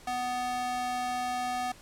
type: tone with high-pass filter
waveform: square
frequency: 248.3 Hz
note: B3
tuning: 9 cents sharp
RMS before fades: -32 dBFS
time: 0.07-1.72 s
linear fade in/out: 5 ms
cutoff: 610 Hz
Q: 2.5
effects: pink hiss -53 dBFS RMS until 1.81 s + low-pass 11000 Hz 12 dB/octave